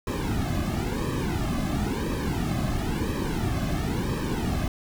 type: noise with flanger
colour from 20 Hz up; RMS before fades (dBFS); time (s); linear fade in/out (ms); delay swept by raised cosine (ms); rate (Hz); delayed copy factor
brown; -27; 0.07-4.68; 2; 1.4 to 2.17; 0.98; -0.9
effects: none